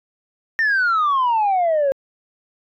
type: exponential sweep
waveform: sine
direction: down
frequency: 1841 to 533 Hz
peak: -13 dBFS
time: 0.59-1.92 s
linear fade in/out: 0 ms
effects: tanh soft clip ceiling -13 dBFS